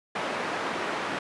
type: band-pass noise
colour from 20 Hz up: white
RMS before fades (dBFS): -31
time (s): 0.15-1.19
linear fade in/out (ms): 5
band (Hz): 220 to 1500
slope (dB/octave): 12
effects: resampled to 24000 Hz